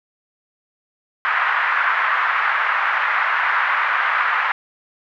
pink band-pass noise, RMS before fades -19 dBFS, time 1.25-4.52 s, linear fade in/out 0 ms, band 1100 to 1900 Hz, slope 24 dB/octave, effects none

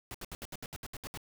pink noise bursts, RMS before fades -42 dBFS, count 11, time 0.11-1.174 s, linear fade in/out 0 ms, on 34 ms, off 69 ms, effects none

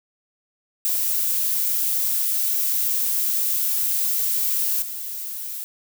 violet noise with level steps, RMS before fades -22 / -31 dBFS, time 0.85-5.64 s, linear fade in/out 0 ms, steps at 4.82 s, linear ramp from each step 2 ms, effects none

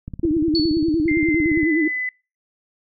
click train, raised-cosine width 5 ms, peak -18 dBFS, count 28, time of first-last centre 0.08-1.632 s, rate 17.4 Hz
sine tone with vibrato, 317.3 Hz, D#4, 34 cents sharp, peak -16 dBFS, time 0.23-1.88 s, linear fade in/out 5 ms, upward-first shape sine, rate 9.8 Hz, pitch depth 110 cents each way
sine tone with exponential decay, 4435 Hz, C#8, in tune, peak -18 dBFS, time 0.55-1.11 s, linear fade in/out 1 ms, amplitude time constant 120 ms
sine tone with pitch glide, 2093 to 2007 Hz, C7 to B6, 0 to +27 cents, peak -22 dBFS, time 1.08-2.09 s, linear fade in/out 2 ms, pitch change -73 cents, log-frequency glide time 1.23-1.71 s
effects noise-tail reverb RT60 0.3 s tail -24 dB re dry + AAC 64 kbps

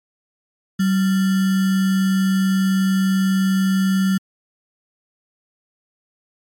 sine tone with sample-and-hold, 190.7 Hz, G3, 47 cents flat, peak -14 dBFS, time 0.79-4.18 s, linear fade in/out 10 ms, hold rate 1575 Hz, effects MP3 64 kbps

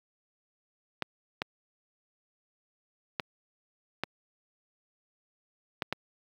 clicks, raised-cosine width 0.3 ms, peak -13 dBFS, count 6, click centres 1.023 / 1.419 / 3.198 / 4.036 / 5.822 / 5.926 s, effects high-pass 100 Hz 12 dB/octave + 9-bit

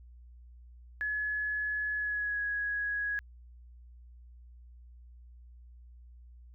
sine tone with pitch glide, 1700 to 1666 Hz, G#6 to G#6, +40 to +5 cents, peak -30 dBFS, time 1.01-3.19 s, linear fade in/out 0 ms, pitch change -35 cents, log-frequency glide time 1.96-2.41 s, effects added 60 Hz sine -50 dBFS peak until 6.54 s

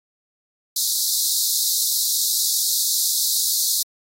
pink high-pass noise, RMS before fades -21 dBFS, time 0.76-3.83 s, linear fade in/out 5 ms, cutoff 3800 Hz, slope 96 dB/octave, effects AAC 48 kbps

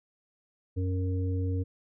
harmonic tone, 92.5 Hz, F#2, in tune, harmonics 1 / 3 / 5, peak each -27 / -36 / -39 dBFS, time 0.76-1.64 s, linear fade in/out 20 ms, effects none

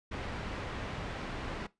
pink low-pass noise, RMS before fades -39 dBFS, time 0.11-1.67 s, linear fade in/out 10 ms, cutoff 2700 Hz, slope 12 dB/octave, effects noise-tail reverb RT60 0.2 s tail -19 dB re dry + resampled to 22050 Hz

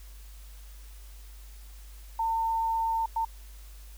sine tone bursts at uneven times, 904 Hz, A5, 47 cents sharp, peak -25 dBFS, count 2, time 2.19-3.06 / 3.16-3.25 s, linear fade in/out 5 ms, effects added 50 Hz sine -44 dBFS peak until 3.97 s + white hiss -56 dBFS RMS until 3.97 s

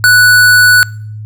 square tone, 1480 Hz, F#6, in tune, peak -4 dBFS, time 0.04-0.83 s, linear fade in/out 0 ms, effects noise-tail reverb RT60 0.6 s tail -25 dB re dry + added 107 Hz sine -22 dBFS peak until 1.25 s

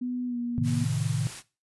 sine tone with pitch glide, 247.9 to 239.7 Hz, B3 to A#3, +7 to +48 cents, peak -28 dBFS, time 0.01-0.85 s, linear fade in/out 10 ms, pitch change -59 cents, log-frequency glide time 0.26-0.38 s
sine chord, A diminished, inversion none, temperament equal, 110 / 130.81 / 155.56 Hz, A2 / C3 / Eb3, 0 / 0 / 0 cents, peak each -29 dBFS, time 0.58-1.27 s, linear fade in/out 0 ms
white noise, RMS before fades -40 dBFS, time 0.63-1.43 s, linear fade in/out 50 ms
effects noise-tail reverb RT60 0.3 s tail -18 dB re dry + resampled to 24000 Hz

